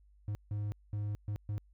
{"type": "tone bursts at uneven times", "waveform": "triangle", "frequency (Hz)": 103.83, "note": "G#2", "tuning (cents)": 0, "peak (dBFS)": -31, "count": 5, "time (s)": [[0.28, 0.35], [0.51, 0.72], [0.93, 1.15], [1.28, 1.36], [1.49, 1.58]], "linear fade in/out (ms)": 0, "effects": ["added 50 Hz sine -60 dBFS peak until 1.73 s"]}